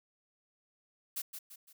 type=noise with echo; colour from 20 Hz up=blue; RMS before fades=-37 dBFS; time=1.16-1.22 s; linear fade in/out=10 ms; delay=170 ms; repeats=3; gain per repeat=-7 dB; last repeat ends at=1.73 s; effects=none